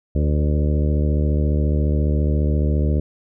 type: harmonic tone with a mistuned harmonic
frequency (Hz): 74.5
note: D2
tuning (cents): +25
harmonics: 1 / 2 / 3 / 4 / 5 / 6 / 7 / 8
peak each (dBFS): -17 / -23 / -27 / -29 / -31 / -33 / -34 / -35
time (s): 0.15-3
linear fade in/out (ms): 5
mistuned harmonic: 7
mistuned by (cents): -19
effects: none